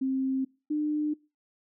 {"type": "tone pair in turn", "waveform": "sine", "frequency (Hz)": [264.8, 300.9], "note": ["C4", "D4"], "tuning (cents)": [21, 42], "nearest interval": "major second", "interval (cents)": 221, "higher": "second", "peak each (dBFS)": -25, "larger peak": "neither", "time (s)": [[0.01, 0.45], [0.7, 1.14]], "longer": "neither", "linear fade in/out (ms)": 10, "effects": ["noise-tail reverb RT60 0.3 s tail -23 dB re dry"]}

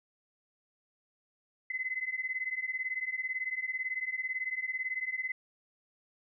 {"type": "beating tone pair", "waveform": "sine", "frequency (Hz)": [2027, 2045], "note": ["B6", "C7"], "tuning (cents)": [45, -40], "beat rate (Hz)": 18, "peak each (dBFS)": [-36, -35], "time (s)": [1.7, 5.32], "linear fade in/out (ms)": 5, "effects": []}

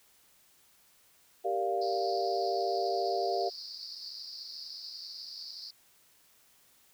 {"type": "chord", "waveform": "sine", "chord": "G minor seventh", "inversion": "none", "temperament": "equal", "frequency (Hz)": [392, 466.2, 587.3, 698.5], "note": ["G4", "Bb4", "D5", "F5"], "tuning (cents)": [0, 0, 0, 0], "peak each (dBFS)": [-33, -36, -37, -31], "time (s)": [1.44, 3.5], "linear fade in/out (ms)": 20}
{"type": "band-pass noise", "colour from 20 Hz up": "pink", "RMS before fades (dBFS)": -44, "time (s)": [1.81, 5.71], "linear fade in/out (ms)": 10, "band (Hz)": [4400, 5100], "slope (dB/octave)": 96}
{"effects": ["white hiss -64 dBFS RMS until 6.93 s"]}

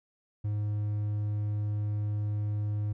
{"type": "tone", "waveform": "triangle", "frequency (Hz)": 104.5, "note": "G#2", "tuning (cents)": 11, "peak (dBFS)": -26, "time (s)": [0.44, 2.93], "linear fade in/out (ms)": 10, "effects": []}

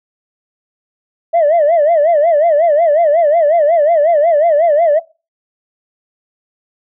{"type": "tone with vibrato", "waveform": "sine", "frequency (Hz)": 631, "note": "D#5", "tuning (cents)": 24, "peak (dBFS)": -6, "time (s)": [1.33, 5], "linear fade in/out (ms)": 20, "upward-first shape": "sine", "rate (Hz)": 5.5, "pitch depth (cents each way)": 160, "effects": ["noise-tail reverb RT60 0.3 s tail -22 dB re dry", "tanh soft clip ceiling -5 dBFS"]}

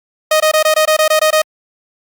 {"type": "tone bursts", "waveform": "sawtooth", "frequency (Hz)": 622.3, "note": "D#5", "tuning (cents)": 0, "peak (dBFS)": -5, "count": 10, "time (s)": [0.31, 1.419], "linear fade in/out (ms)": 5, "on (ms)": 92, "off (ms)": 21, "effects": ["Opus 48 kbps"]}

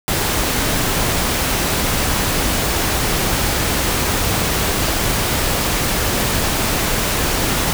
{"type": "noise", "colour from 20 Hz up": "pink", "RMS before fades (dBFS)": -18, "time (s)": [0.08, 7.73], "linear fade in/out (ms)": 0, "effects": []}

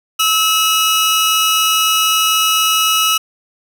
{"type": "tone pair together", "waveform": "sawtooth", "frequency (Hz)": [1299, 2906], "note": ["E6", "F#7"], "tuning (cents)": [-26, -32], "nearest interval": "octave + major second", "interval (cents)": 1394, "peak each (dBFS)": -11, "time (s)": [0.19, 3.18], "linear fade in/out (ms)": 10, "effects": []}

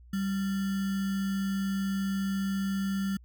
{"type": "tone with sample-and-hold", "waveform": "sine", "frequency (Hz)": 194.9, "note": "G3", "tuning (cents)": -10, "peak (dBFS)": -27, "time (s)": [0.13, 3.17], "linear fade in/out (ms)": 5, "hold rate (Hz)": 1575, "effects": ["added 60 Hz sine -50 dBFS peak until 3.24 s"]}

